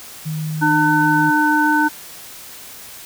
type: tone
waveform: sine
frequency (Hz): 155.56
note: D#3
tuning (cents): 0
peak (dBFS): -21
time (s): 0.25-1.31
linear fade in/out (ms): 20
type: harmonic tone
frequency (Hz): 301.1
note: D4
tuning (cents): +43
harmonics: 1 / 3 / 5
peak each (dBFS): -17 / -17 / -17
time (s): 0.61-1.89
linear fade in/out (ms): 20
effects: white hiss -37 dBFS RMS until 3.05 s

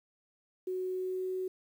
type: tone with pitch glide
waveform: sine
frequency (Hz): 370 to 372.4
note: F#4 to F#4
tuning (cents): 0 to +11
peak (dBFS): -32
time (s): 0.67-1.48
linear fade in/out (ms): 5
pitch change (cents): +11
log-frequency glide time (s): 0.86-1.28
effects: 10-bit

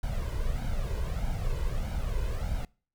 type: noise with flanger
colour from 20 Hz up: brown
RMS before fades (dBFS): -30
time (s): 0.03-2.65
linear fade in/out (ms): 2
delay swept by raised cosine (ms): 1.3 to 2.02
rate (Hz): 1.6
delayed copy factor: +0.7
effects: noise-tail reverb RT60 0.4 s tail -25 dB re dry

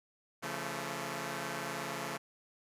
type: chord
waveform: 5% pulse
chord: Db augmented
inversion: none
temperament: equal with one note detuned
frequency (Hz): 138.59 / 171.22 / 220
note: Db3 / F3 / A3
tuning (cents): 0 / -34 / 0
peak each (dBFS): -30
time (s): 0.42-2.18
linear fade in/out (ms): 20
effects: resampled to 32000 Hz

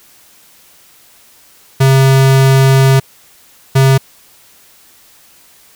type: tone bursts at uneven times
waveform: square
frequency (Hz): 134.1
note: C3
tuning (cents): +43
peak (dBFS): -6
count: 2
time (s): 1.8-3 / 3.75-3.98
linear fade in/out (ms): 10
effects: white hiss -45 dBFS RMS until 5.75 s

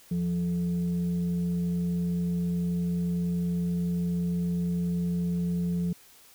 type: tone with frequency modulation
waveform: sine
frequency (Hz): 174.61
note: F3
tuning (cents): 0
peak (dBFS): -25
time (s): 0.11-5.93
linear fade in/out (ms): 5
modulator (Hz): 258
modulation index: 0.3
effects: white hiss -55 dBFS RMS until 6.34 s

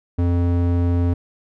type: tone with band-pass filter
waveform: square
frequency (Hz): 86.8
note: F2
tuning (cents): -10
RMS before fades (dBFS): -18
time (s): 0.18-1.14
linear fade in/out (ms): 10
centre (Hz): 180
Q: 0.76
effects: none

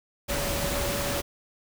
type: tone in noise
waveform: sine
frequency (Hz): 568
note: C#5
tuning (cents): +42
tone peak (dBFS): -32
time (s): 0.28-1.22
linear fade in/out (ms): 20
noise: pink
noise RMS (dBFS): -29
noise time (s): 0.28-1.22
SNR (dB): -6
effects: none

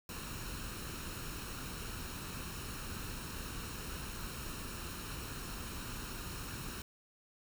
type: noise with comb filter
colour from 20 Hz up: pink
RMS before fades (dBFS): -43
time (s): 0.09-6.82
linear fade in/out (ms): 2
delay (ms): 0.73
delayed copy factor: +0.55
effects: none

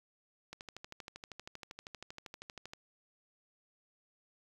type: click train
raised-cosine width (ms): 0.2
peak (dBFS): -28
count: 29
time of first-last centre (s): 0.53-2.735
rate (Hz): 12.7
effects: 9-bit

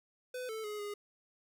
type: tone with pitch steps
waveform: square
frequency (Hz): 503 / 440.2 / 420.1 / 412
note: B4 / A4 / G#4 / G#4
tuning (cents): +32 / +1 / +20 / -14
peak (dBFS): -39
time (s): 0.34-0.94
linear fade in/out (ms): 5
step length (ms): 150
effects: none

